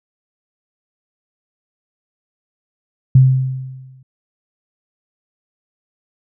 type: tone with exponential decay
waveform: sine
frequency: 130.81 Hz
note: C3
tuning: in tune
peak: -3 dBFS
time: 3.15-4.03 s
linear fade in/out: 5 ms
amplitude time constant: 190 ms
effects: none